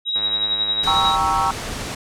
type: tone with tremolo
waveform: sine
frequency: 3828 Hz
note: A#7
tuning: 45 cents sharp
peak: -16 dBFS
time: 0.05-1.17 s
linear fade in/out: 50 ms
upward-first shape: sine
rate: 11 Hz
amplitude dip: 50%
type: click train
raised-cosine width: 0.5 ms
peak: -19 dBFS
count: 101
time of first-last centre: 0.16-1.112 s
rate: 105 Hz
type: noise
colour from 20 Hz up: pink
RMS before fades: -28 dBFS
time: 0.83-1.95 s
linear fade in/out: 5 ms
type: chord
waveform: sine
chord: G diminished seventh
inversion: none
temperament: equal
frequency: 784 / 932.3 / 1108.7 / 1318.5 Hz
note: G5 / Bb5 / Db6 / Fb6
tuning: 0 / 0 / 0 / 0 cents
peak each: -22 dBFS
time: 0.87-1.51 s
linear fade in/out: 2 ms
effects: low-pass 9000 Hz 12 dB/octave